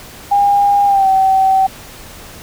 sine tone with pitch glide, 808 to 767.1 Hz, G#5 to G5, -48 to -38 cents, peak -8 dBFS, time 0.31-1.67 s, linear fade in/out 10 ms, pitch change -90 cents, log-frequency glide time 0.86-1.08 s, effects pink hiss -35 dBFS RMS until 2.42 s

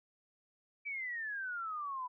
sine exponential sweep, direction down, 2325 to 983 Hz, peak -37 dBFS, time 0.85-2.08 s, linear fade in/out 20 ms, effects none

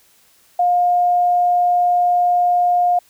sine tone, 710 Hz, F5, 28 cents sharp, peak -12 dBFS, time 0.59-2.99 s, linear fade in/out 5 ms, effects white hiss -54 dBFS RMS until 3.09 s

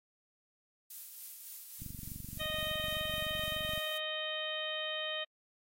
violet noise with tremolo, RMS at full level -44 dBFS, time 0.9-3.98 s, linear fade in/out 5 ms, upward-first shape triangle, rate 3.6 Hz, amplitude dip 40%
click train, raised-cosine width 5 ms, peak -34 dBFS, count 47, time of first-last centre 1.82-3.777 s, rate 23.5 Hz
harmonic tone, 620 Hz, D#5, 6 cents flat, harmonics 1 / 2 / 3 / 4 / 5 / 6, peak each -41 / -47 / -42 / -46 / -39 / -43 dBFS, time 2.39-5.25 s, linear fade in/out 20 ms
effects AAC 48 kbps

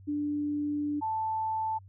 sine tone pair in turn, 293.7 / 880.1 Hz, D4 / A5, 0 / 0 cents, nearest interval octave + perfect fifth, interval 1900 cents, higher second, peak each -28 dBFS, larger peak neither, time 0.07-1.01 / 1.01-1.79 s, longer first, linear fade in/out 20 ms, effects added 96 Hz sine -49 dBFS peak until 1.88 s

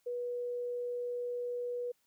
sine tone, 486.9 Hz, B4, 25 cents flat, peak -34 dBFS, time 0.06-1.92 s, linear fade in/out 10 ms, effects white hiss -75 dBFS RMS until 2.06 s

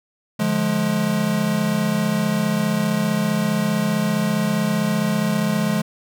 square chord, D diminished, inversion none, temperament just, 146.83 / 176.2 / 211.4 Hz, D3 / F3 / Ab3, 0 / +16 / +31 cents, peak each -27 / -24 / -21 dBFS, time 0.39-5.82 s, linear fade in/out 10 ms, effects none

